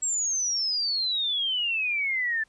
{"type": "exponential sweep", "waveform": "sine", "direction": "down", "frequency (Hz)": [7690, 1745], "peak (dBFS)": -24, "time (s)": [0.02, 2.44], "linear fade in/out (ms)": 10, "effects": ["pink hiss -65 dBFS RMS until 2.48 s", "resampled to 22050 Hz"]}